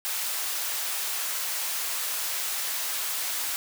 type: high-pass noise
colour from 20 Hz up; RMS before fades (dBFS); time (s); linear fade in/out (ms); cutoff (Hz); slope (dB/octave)
white; -30; 0.05-3.56; 0; 700; 12
effects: none